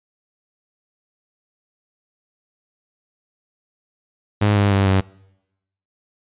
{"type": "tone with pitch steps", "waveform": "sawtooth", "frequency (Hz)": [103.83, 101.05, 98.34, 95.71], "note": ["G#2", "G#2", "G2", "G2"], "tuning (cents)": [0, -47, 6, -41], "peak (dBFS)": -10, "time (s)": [4.41, 5.01], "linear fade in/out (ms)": 10, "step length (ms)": 150, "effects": ["noise-tail reverb RT60 0.9 s tail -25 dB re dry", "resampled to 8000 Hz"]}